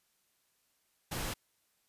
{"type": "noise", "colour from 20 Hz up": "pink", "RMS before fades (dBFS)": -37, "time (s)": [1.11, 1.34], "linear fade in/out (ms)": 10, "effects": ["white hiss -75 dBFS RMS until 1.88 s", "resampled to 32000 Hz"]}